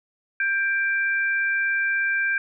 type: tone pair together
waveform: sine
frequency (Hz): 1585.8 / 2349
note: G6 / D7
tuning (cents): +20 / 0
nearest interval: perfect fifth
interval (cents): 680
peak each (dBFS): -21 / -27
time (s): 0.4-2.38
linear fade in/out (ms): 2
effects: none